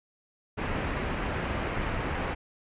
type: low-pass noise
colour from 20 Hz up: pink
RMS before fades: -31 dBFS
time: 0.57-2.35 s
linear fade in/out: 20 ms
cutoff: 2600 Hz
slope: 24 dB/octave
effects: resampled to 8000 Hz